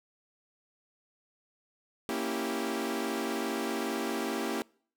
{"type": "chord", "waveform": "sawtooth", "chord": "A# diminished seventh", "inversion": "none", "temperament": "equal with one note detuned", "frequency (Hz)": [232.3, 277.2, 329.6, 392], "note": ["A#3", "C#4", "E4", "G4"], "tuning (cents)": [-6, 0, 0, 0], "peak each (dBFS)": [-32, -33, -33, -32], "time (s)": [2.09, 4.62], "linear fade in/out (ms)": 0, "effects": ["noise-tail reverb RT60 0.5 s tail -25 dB re dry"]}